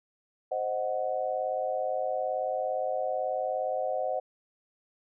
sine chord, C diminished, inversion none, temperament equal, 523.3 / 622.3 / 740 Hz, C5 / Eb5 / Gb5, 0 / 0 / 0 cents, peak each -32 dBFS, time 0.51-4.2 s, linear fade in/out 10 ms, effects none

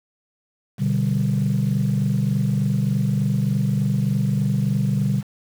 sine chord, G major, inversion first, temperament equal with one note detuned, 123.47 / 146.83 / 195.21 Hz, B2 / D3 / G3, 0 / 0 / -7 cents, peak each -21 dBFS, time 0.78-5.23 s, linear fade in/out 50 ms, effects tanh soft clip ceiling -12 dBFS + 7-bit

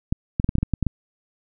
clicks, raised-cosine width 5 ms, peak -8 dBFS, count 10, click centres 0.125 / 0.399 / 0.444 / 0.491 / 0.554 / 0.584 / 0.63 / 0.737 / 0.827 / 0.867 s, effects none

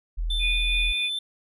sine tone, 41.2 Hz, E1, in tune, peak -24 dBFS, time 0.17-0.93 s, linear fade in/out 20 ms
triangle tone with vibrato, 3529 Hz, A7, 4 cents sharp, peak -25 dBFS, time 0.3-1.19 s, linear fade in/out 5 ms, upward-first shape triangle, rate 4.8 Hz, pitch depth 11 cents each way
sine tone with tremolo, 2463 Hz, D#7, 18 cents flat, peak -23 dBFS, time 0.39-1.1 s, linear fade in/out 50 ms, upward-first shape sine, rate 3.1 Hz, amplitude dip 35%
effects none

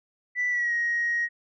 sine tone with pitch glide, 1975.5 to 1884.1 Hz, B6 to A#6, 0 to +18 cents, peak -22 dBFS, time 0.35-1.29 s, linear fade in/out 50 ms, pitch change -82 cents, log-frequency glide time 0.49-0.73 s, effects tanh soft clip ceiling -19 dBFS

